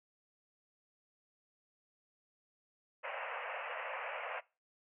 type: band-pass noise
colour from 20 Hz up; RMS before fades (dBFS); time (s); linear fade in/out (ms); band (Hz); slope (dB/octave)
pink; -42; 3.03-4.41; 20; 490 to 2800; 96
effects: noise-tail reverb RT60 0.3 s tail -22 dB re dry